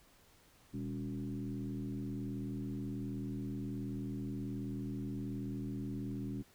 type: tone with frequency modulation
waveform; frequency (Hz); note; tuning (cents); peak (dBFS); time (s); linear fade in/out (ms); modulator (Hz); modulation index
sine; 200; G3; +35; -37; 0.73-6.43; 20; 78.7; 1.4
effects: pink hiss -65 dBFS RMS until 6.54 s